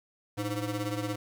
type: ring-modulated tone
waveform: 25% pulse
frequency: 207.7 Hz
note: G#3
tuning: in tune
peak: -24 dBFS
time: 0.37-1.16 s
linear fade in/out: 10 ms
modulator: 95.3 Hz
effects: none